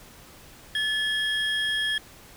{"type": "tone pair together", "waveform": "triangle", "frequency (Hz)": [1731, 3268], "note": ["A6", "G#7"], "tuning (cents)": [-29, -29], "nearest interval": "major seventh", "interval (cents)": 1100, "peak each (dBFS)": [-25, -25], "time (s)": [0.75, 1.98], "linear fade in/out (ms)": 2, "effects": ["pink hiss -49 dBFS RMS until 2.36 s"]}